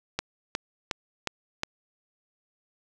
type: click train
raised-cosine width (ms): 0.2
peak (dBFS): -10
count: 5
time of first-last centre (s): 0.19-1.634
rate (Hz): 2.77
effects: none